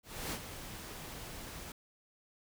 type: noise with ADSR envelope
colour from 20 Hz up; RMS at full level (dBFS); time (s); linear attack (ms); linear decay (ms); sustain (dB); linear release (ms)
pink; -37; 0.03-1.72; 290; 67; -9; 3
effects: none